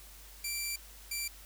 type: tone bursts at uneven times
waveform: 10% pulse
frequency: 2349 Hz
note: D7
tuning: in tune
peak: -25 dBFS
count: 2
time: 0.44-0.76 / 1.11-1.28 s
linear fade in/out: 5 ms
effects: added 50 Hz sine -53 dBFS peak until 1.45 s + white hiss -54 dBFS RMS until 1.45 s